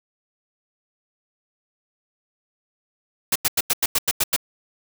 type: noise bursts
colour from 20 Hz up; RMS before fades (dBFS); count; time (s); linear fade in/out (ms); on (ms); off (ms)
white; -19; 9; 3.32-4.364; 5; 36; 90
effects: none